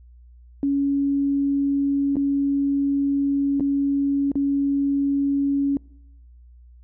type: tone with dropouts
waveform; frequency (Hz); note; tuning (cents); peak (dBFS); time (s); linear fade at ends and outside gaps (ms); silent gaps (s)
sine; 279.7; C#4; +16; -18; 0.63-5.77; 1; 2.157-2.167 / 3.598-3.606 / 4.317-4.355
effects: noise-tail reverb RT60 0.9 s tail -26 dB re dry + added 60 Hz sine -45 dBFS peak until 6.83 s